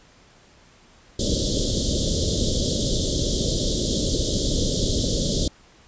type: band-stop noise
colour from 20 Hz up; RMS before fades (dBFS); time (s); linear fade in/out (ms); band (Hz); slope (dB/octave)
pink; -22; 1.19-5.48; 5; 610 to 3200; 96
effects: pink hiss -53 dBFS RMS until 5.87 s + resampled to 16000 Hz